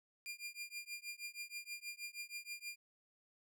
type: tone with tremolo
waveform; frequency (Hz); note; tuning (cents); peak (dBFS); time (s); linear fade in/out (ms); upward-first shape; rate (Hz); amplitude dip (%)
sawtooth; 2400; D7; +37; -38; 0.26-2.76; 0; triangle; 6.3; 100
effects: none